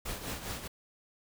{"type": "noise with tremolo", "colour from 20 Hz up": "pink", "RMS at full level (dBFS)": -36, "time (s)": [0.05, 0.68], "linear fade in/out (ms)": 10, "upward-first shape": "triangle", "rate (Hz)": 4.9, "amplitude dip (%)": 70, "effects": []}